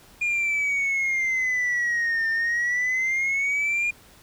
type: exponential two-way sweep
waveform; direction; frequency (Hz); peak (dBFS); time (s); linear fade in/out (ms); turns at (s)
sine; down then up; 2429 to 1800 to 2429; -19; 0.21-3.91; 10; 2.29
effects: tanh soft clip ceiling -20 dBFS + pink hiss -52 dBFS RMS until 4.22 s